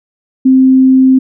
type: tone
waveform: sine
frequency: 261.6 Hz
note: C4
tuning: in tune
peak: -3 dBFS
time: 0.45-1.19 s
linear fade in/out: 10 ms
effects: none